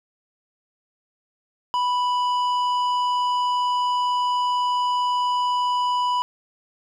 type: tone with tanh clipping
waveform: sine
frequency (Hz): 987.8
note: B5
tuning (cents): 0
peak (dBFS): -21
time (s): 1.74-6.22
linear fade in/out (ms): 0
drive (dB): 10
effects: none